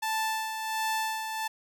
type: tone with tremolo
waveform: sawtooth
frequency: 880 Hz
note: A5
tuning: in tune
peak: -23 dBFS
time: 0.02-1.48 s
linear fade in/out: 10 ms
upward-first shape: sine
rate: 1.4 Hz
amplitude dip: 50%
effects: none